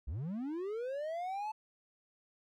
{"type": "linear sweep", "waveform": "triangle", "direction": "up", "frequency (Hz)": [55, 880], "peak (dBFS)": -34, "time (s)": [0.07, 1.52], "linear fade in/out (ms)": 10, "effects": []}